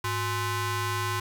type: ring-modulated tone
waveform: sawtooth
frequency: 468.5 Hz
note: A#4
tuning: 9 cents sharp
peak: -20 dBFS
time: 0.04-1.2 s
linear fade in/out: 5 ms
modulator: 572 Hz
effects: none